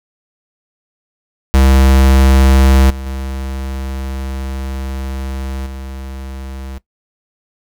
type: tone with level steps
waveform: square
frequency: 66.5 Hz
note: C2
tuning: 29 cents sharp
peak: -7 / -24 / -21 / -26 dBFS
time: 1.54-6.78 s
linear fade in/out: 0 ms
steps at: 2.9 / 3.06 / 5.66 s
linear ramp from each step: 2 ms
effects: noise-tail reverb RT60 0.1 s tail -18 dB re dry